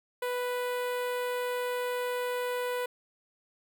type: tone with notch filter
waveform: sawtooth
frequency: 494 Hz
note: B4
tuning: in tune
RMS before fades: -32 dBFS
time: 0.22-2.86 s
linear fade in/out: 5 ms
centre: 5800 Hz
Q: 0.85
effects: none